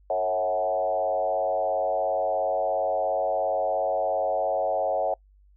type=tone with frequency modulation; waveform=sine; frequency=645 Hz; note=E5; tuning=38 cents flat; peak=-22 dBFS; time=0.1-5.14 s; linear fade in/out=2 ms; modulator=97.1 Hz; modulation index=1.4; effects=noise-tail reverb RT60 0.1 s tail -25 dB re dry + added 49 Hz sine -54 dBFS peak until 5.56 s